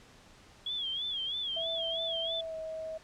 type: tone with vibrato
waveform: sine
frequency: 3322 Hz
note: G#7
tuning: in tune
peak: -32 dBFS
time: 0.66-2.41 s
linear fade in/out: 5 ms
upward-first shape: sine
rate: 3.1 Hz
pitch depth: 110 cents each way
type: tone with pitch glide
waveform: sine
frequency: 659.3 to 638.3 Hz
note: E5 to D#5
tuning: 0 to +44 cents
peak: -36 dBFS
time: 1.56-2.98 s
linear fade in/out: 10 ms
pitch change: -56 cents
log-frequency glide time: 2.39-2.56 s
effects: pink hiss -57 dBFS RMS until 3.03 s + low-pass 7000 Hz 12 dB/octave

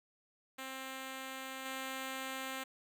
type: tone with level steps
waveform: 5% pulse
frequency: 264.3 Hz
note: C4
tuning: 18 cents sharp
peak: -31 / -28 dBFS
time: 0.58-2.64 s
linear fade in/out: 10 ms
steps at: 1.65 s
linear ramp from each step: 10 ms
effects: none

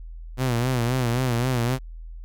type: tone with vibrato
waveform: sawtooth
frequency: 123.47 Hz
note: B2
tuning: in tune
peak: -17 dBFS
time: 0.37-1.79 s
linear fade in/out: 50 ms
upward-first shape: sine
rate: 3.8 Hz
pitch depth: 100 cents each way
effects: added 41 Hz sine -35 dBFS peak until 2.24 s

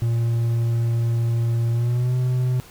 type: tone with pitch glide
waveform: triangle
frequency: 116.54 to 126.36 Hz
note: A#2 to B2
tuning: 0 to +40 cents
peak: -16 dBFS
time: 0.02-2.6 s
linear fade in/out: 0 ms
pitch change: +140 cents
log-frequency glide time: 1.72-2.15 s
effects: pink hiss -46 dBFS RMS until 2.7 s

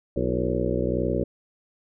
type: harmonic tone with a mistuned harmonic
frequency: 61.74 Hz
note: B1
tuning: in tune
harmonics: 1 / 2 / 3 / 4 / 5 / 6 / 7 / 8 / 9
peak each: -31 / -31 / -31 / -31 / -31 / -31 / -31 / -31 / -31 dBFS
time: 0.16-1.24 s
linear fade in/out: 5 ms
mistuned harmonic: 5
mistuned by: +100 cents
effects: none

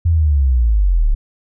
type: linear sweep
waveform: sine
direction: down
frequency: 86.2 to 33.22 Hz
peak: -10 dBFS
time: 0.05-1.15 s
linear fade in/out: 10 ms
effects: none

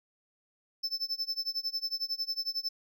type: tone with tremolo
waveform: triangle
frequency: 5274 Hz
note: E8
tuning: in tune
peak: -27 dBFS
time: 0.83-2.69 s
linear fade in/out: 10 ms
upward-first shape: sine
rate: 11 Hz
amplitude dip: 95%
effects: none

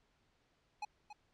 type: tone with echo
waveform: square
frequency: 839 Hz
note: G#5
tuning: 17 cents sharp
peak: -39 dBFS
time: 0.82-0.85 s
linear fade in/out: 5 ms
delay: 280 ms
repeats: 1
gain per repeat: -10 dB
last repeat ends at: 1.13 s
effects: pink hiss -75 dBFS RMS until 1.33 s + low-pass 5000 Hz 12 dB/octave

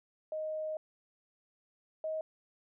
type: tone pair in turn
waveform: sine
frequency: 623 / 630.6 Hz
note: D#5 / D#5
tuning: +2 / +23 cents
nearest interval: unison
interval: 21 cents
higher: second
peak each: -34 / -33 dBFS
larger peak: second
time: 0.32-0.77 / 2.04-2.21 s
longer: first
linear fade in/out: 2 ms
effects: none

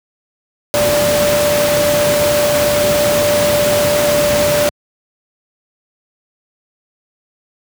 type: tone in noise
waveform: sine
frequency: 588 Hz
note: D5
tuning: 2 cents sharp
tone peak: -12 dBFS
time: 0.74-4.69 s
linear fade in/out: 0 ms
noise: pink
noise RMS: -17 dBFS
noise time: 0.74-4.69 s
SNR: +2 dB
effects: high-pass 100 Hz 12 dB/octave

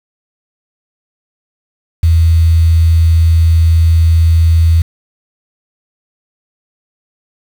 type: tone with quantisation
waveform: sine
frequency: 82.41 Hz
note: E2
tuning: in tune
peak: -5 dBFS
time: 2.03-4.82 s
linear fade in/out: 5 ms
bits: 5
effects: none

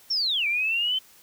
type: linear two-way sweep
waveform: sine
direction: down then up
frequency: 5590 to 2305 to 3097 Hz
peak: -22 dBFS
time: 0.1-0.99 s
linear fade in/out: 10 ms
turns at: 0.47 s
effects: white hiss -54 dBFS RMS until 1.22 s

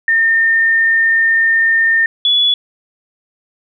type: tone pair in turn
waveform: sine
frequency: 1816 / 3414 Hz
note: A#6 / G#7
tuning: -46 / +47 cents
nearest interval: major seventh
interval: 1093 cents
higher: second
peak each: -9 dBFS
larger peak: neither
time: 0.08-2.06 / 2.25-2.54 s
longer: first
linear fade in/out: 2 ms
effects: none

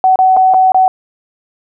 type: tone with dropouts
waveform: sine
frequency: 752 Hz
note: F#5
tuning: 28 cents sharp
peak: -5 dBFS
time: 0.04-0.88 s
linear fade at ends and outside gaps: 1 ms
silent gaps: 0.158-0.189 / 0.366-0.37 / 0.538-0.543 / 0.72-0.745 s
effects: none

